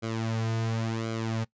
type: tone with flanger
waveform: sawtooth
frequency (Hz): 112.8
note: A2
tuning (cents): +44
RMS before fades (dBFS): -30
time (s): 0.02-1.45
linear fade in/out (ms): 20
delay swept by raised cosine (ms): 1.1 to 3.7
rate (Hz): 0.93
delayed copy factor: -0.7
effects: noise-tail reverb RT60 0.1 s tail -21 dB re dry + resampled to 16000 Hz